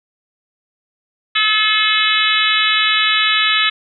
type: harmonic tone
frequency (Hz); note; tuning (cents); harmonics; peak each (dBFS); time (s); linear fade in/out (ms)
430.2; A4; -39; 3 / 4 / 5 / 6 / 7 / 8 / 9; -20 / -20 / -20 / -20 / -20 / -20 / -20; 1.35-3.7; 10
effects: none